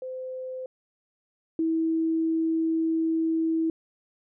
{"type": "tone pair in turn", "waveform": "sine", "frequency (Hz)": [515, 324.3], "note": ["C5", "E4"], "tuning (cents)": [-28, -28], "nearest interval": "minor sixth", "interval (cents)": 800, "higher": "first", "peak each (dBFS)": [-32, -22], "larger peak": "second", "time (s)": [[0.02, 0.66], [1.59, 3.7]], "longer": "second", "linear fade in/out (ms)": 2, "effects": []}